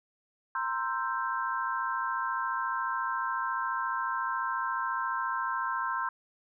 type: chord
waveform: sine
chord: C dominant seventh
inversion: third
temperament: equal with one note detuned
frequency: 932.3 / 1046.5 / 1331.5 / 1568 Hz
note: Bb5 / C6 / E6 / G6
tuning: 0 / 0 / +17 / 0 cents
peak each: -36 / -32 / -36 / -35 dBFS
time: 0.55-6.09 s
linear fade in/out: 2 ms
effects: none